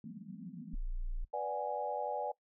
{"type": "band-pass noise", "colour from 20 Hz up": "pink", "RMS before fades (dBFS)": -47, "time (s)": [0.04, 0.75], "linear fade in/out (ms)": 2, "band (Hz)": [160, 260], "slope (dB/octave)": 96}
{"type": "tone", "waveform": "sine", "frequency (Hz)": 29.14, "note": "A#0", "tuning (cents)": 0, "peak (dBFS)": -34, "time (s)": [0.73, 1.25], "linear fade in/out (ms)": 10}
{"type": "chord", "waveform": "sine", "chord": "G# half-diminished seventh", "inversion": "first", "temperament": "equal", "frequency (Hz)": [493.9, 587.3, 740, 830.6], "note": ["B4", "D5", "F#5", "G#5"], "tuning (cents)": [0, 0, 0, 0], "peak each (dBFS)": [-41, -39, -41, -38], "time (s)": [1.33, 2.32], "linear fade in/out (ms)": 10}
{"effects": ["noise-tail reverb RT60 0.1 s tail -20 dB re dry"]}